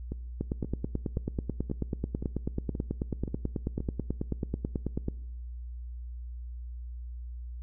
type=two click trains; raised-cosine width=3 ms; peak=-17 / -22 dBFS; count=44 / 8; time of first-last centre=0.41-5.084 / 0.12-3.804 s; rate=9.2 / 1.9 Hz; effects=noise-tail reverb RT60 1.0 s tail -22 dB re dry + added 60 Hz sine -37 dBFS peak until 7.62 s